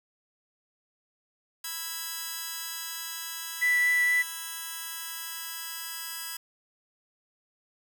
5% pulse chord, E major, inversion second, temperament just, 988.9 / 1318.5 / 1648.1 Hz, B5 / E6 / G#6, +2 / 0 / -14 cents, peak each -29 / -30 / -26 dBFS, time 1.64-6.37 s, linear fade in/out 5 ms
sine tone with vibrato, 1975.5 Hz, B6, in tune, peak -21 dBFS, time 3.61-4.23 s, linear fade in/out 20 ms, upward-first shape triangle, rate 4.2 Hz, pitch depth 10 cents each way
effects none

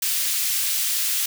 white high-pass noise, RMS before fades -23 dBFS, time 0.02-1.26 s, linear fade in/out 5 ms, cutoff 2400 Hz, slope 12 dB/octave, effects none

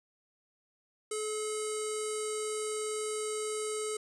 square tone with low-pass filter, 429.5 Hz, A4, 42 cents flat, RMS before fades -35 dBFS, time 1.11-3.97 s, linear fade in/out 5 ms, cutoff 8500 Hz, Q 10, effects none

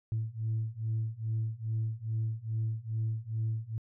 sine beating tone pair, 110 / 112.4 Hz, A2 / A2, 0 / +37 cents, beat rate 2.4 Hz, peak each -33 / -32 dBFS, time 0.12-3.78 s, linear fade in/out 0 ms, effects tanh soft clip ceiling -25 dBFS

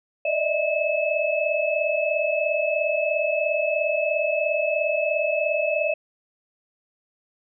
sine tone cluster, 588 / 611 / 648 / 2596 Hz, D5 / D#5 / E5 / E7, +2 / -32 / -30 / -27 cents, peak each -26 dBFS, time 0.25-5.94 s, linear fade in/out 5 ms, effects none

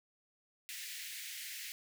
pink high-pass noise, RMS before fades -45 dBFS, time 0.69-1.72 s, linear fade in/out 0 ms, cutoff 1800 Hz, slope 48 dB/octave, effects none

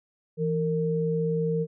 sine tone pair together, 164.7 / 458.6 Hz, E3 / A#4, -1 / -28 cents, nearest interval octave + tritone, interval 1773 cents, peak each -26 dBFS, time 0.37-1.67 s, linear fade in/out 50 ms, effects none

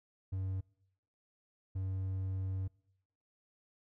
triangle tone bursts at uneven times, 94.9 Hz, F#2, 44 cents sharp, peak -32 dBFS, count 2, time 0.32-0.61 / 1.75-2.68 s, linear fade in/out 10 ms, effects noise-tail reverb RT60 0.8 s tail -25 dB re dry

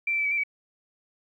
sine tone with pitch steps, 2348 / 2335 / 2315 / 2272 / 2351 / 2277 Hz, D7 / D7 / D7 / C#7 / D7 / C#7, -1 / -11 / -25 / +42 / +1 / +46 cents, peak -23 dBFS, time 0.07-0.436 s, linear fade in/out 5 ms, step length 61 ms, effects 10-bit

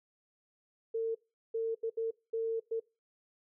sine tone bursts at uneven times, 452.3 Hz, A4, 48 cents sharp, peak -30 dBFS, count 6, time 0.94-1.15 / 1.54-1.75 / 1.83-1.9 / 1.97-2.11 / 2.33-2.6 / 2.71-2.8 s, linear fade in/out 10 ms, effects noise-tail reverb RT60 0.3 s tail -23 dB re dry

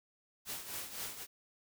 white noise with tremolo, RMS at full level -40 dBFS, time 0.45-1.27 s, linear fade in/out 50 ms, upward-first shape triangle, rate 3.9 Hz, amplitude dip 70%, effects none

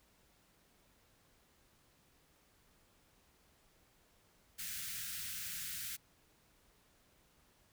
white band-stop noise, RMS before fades -43 dBFS, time 4.58-5.97 s, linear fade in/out 20 ms, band 200 to 1400 Hz, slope 48 dB/octave, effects pink hiss -70 dBFS RMS until 7.72 s

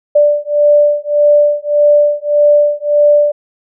sine beating tone pair, 587.3 / 589 Hz, D5 / D5, 0 / +5 cents, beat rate 1.7 Hz, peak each -10 dBFS, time 0.15-3.32 s, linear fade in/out 10 ms, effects none

